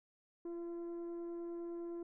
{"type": "tone with frequency modulation", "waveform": "sine", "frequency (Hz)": 341.9, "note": "F4", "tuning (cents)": -37, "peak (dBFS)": -38, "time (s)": [0.45, 2.03], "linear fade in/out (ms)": 5, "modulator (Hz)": 337, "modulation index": 0.26, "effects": ["tanh soft clip ceiling -40 dBFS"]}